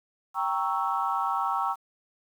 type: chord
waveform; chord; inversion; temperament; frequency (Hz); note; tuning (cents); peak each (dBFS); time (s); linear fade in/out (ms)
sine; G diminished seventh; none; equal; 784 / 932.3 / 1108.7 / 1318.5; G5 / Bb5 / Db6 / Fb6; 0 / 0 / 0 / 0; -30; 0.34-1.76; 50
effects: tanh soft clip ceiling -14 dBFS + 9-bit